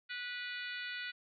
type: harmonic tone with a mistuned harmonic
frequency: 490.3 Hz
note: B4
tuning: 13 cents flat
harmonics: 3 / 4 / 5 / 6 / 7 / 8 / 9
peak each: -43 / -45 / -47 / -49 / -50 / -51 / -52 dBFS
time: 0.09-1.12 s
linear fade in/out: 20 ms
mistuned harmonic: 7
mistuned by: +30 cents
effects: none